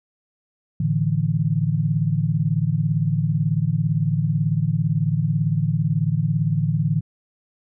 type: chord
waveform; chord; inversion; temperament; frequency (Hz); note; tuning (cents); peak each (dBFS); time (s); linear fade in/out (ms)
sine; A suspended fourth; none; equal; 110 / 146.83 / 164.81; A2 / D3 / E3; 0 / 0 / 0; -24 / -21 / -22; 0.8-7.01; 5
effects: none